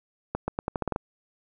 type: accelerating click train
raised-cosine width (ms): 1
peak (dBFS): -13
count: 9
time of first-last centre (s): 0.35-0.961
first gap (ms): 130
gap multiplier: 0.84
effects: none